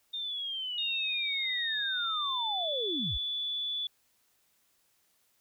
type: linear sweep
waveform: sine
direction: down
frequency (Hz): 3661 to 35.59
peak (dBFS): -33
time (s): 0.13-3.18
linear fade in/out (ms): 10
type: tone with pitch glide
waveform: sine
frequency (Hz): 3705 to 3457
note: A#7 to A7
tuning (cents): -11 to -31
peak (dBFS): -31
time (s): 0.78-3.87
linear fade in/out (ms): 2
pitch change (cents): -120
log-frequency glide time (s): 1.73-2.69
effects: white hiss -71 dBFS RMS until 5.4 s